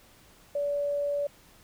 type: tone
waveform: sine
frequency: 575 Hz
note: D5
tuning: 37 cents flat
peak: -26 dBFS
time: 0.55-1.27 s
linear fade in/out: 5 ms
effects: pink hiss -57 dBFS RMS until 1.63 s